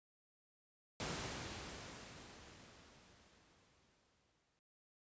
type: noise with exponential decay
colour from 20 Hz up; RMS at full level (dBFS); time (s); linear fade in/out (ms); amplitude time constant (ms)
pink; -41; 1-4.59; 0; 780
effects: high-pass 60 Hz 12 dB/octave + resampled to 16000 Hz